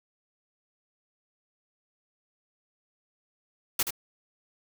white noise with echo, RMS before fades -25 dBFS, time 3.79-3.83 s, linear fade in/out 5 ms, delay 77 ms, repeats 1, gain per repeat -7 dB, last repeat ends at 3.907 s, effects none

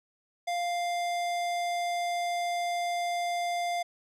sine tone with hard clipping, 698.5 Hz, F5, in tune, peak -30 dBFS, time 0.47-3.83 s, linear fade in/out 10 ms, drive 18 dB, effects none

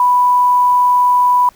sine tone with quantisation, 987.8 Hz, B5, in tune, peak -8 dBFS, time 0-1.49 s, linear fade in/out 2 ms, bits 6, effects pink hiss -49 dBFS RMS until 1.55 s

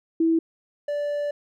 sine / triangle tone pair in turn, 327.2 / 583 Hz, E4 / D5, -13 / -13 cents, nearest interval minor seventh, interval 1000 cents, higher second, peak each -17 / -22 dBFS, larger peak first, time 0.2-0.39 / 0.88-1.31 s, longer second, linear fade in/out 5 ms, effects none

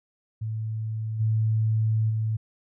sine tone with level steps, 110 Hz, A2, in tune, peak -27 / -20 / -23 dBFS, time 0.41-2.37 s, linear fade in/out 10 ms, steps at 1.19 / 2.09 s, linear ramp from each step 20 ms, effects none

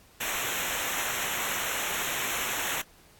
pink noise with comb filter, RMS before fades -31 dBFS, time 0.2-2.82 s, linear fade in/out 10 ms, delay 0.21 ms, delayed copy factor -0.9, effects pink hiss -57 dBFS RMS until 3.19 s + AAC 64 kbps

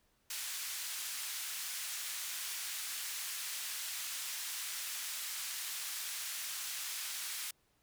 white band-pass noise, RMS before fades -41 dBFS, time 0.3-7.51 s, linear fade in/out 5 ms, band 1500 to 12000 Hz, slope 12 dB/octave, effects pink hiss -74 dBFS RMS until 7.82 s

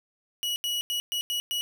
40% pulse tone bursts at uneven times, 2920 Hz, F#7, 24 cents flat, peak -26 dBFS, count 6, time 0.43-0.56 / 0.64-0.81 / 0.9-1 / 1.12-1.21 / 1.3-1.4 / 1.51-1.61 s, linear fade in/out 0 ms, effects none

